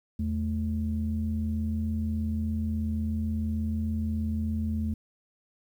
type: tone pair together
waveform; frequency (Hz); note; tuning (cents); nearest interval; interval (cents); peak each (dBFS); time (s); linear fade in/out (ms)
sine; 81.5 / 218; E2 / A3; -19 / -16; octave + perfect fourth; 1703; -28 / -29; 0.19-4.94; 5
effects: tanh soft clip ceiling -19 dBFS + 10-bit